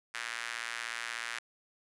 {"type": "tone with high-pass filter", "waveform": "square", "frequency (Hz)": 58.27, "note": "A#1", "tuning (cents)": 0, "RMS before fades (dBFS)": -39, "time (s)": [0.14, 1.39], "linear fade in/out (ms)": 5, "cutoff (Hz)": 1700, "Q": 2.1, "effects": ["resampled to 24000 Hz", "10-bit"]}